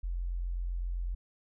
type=tone; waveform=sine; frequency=43.85 Hz; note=F1; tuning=8 cents sharp; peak=-31 dBFS; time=0.03-1.15 s; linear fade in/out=10 ms; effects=none